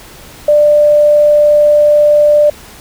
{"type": "tone", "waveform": "sine", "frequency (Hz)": 593, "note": "D5", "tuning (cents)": 17, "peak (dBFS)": -4, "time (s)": [0.48, 2.5], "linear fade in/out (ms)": 5, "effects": ["pink hiss -35 dBFS RMS until 2.8 s"]}